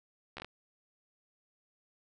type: slowing click train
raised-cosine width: 0.3 ms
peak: -26 dBFS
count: 5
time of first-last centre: 0.37-0.446 s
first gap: 13 ms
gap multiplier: 1.26
effects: none